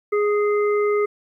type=harmonic tone; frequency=415.3 Hz; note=G#4; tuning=in tune; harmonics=1 / 3 / 5; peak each=-17 / -27 / -31 dBFS; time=0.12-1.06 s; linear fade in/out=10 ms; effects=10-bit